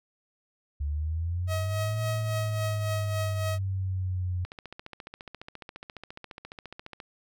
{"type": "exponential two-way sweep", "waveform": "sine", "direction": "up then down", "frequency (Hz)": [70.7, 112, 89.3], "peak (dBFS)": -27, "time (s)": [0.8, 4.45], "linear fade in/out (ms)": 10, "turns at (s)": 2.03}
{"type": "tone with tremolo", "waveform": "sawtooth", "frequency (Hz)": 636, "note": "D#5", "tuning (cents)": 38, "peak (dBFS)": -26, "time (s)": [1.47, 3.59], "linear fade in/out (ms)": 50, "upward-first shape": "triangle", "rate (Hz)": 3.6, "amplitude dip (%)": 65}
{"type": "click train", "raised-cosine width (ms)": 0.3, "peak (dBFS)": -25, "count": 38, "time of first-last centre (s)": [4.45, 7.002], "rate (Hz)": 14.5}
{"effects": []}